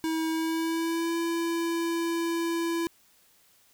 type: tone with pitch glide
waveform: square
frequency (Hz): 321.4 to 335.2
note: E4 to E4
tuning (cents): -44 to +29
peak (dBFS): -27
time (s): 0.04-2.87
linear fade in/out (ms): 0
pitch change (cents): +73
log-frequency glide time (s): 0.3-1.17
effects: white hiss -62 dBFS RMS until 3.73 s